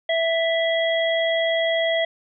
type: harmonic tone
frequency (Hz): 659.3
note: E5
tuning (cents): 0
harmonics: 1 / 3 / 5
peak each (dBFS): -20 / -25 / -27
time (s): 0.09-2.05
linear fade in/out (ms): 5
effects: none